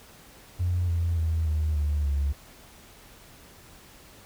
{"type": "tone with pitch steps", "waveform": "triangle", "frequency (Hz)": [88.7, 84.69, 80.87, 77.22, 73.73, 70.4], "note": ["F2", "E2", "E2", "D#2", "D2", "C#2"], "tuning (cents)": [27, 47, -33, -13, 7, 27], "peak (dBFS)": -19, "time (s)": [0.59, 2.33], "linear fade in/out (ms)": 20, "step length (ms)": 290, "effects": ["tanh soft clip ceiling -20 dBFS", "pink hiss -51 dBFS RMS until 4.25 s"]}